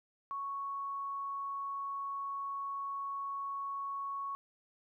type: tone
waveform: sine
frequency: 1109 Hz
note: C#6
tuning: in tune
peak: -36 dBFS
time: 0.31-4.35 s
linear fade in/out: 0 ms
effects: 13-bit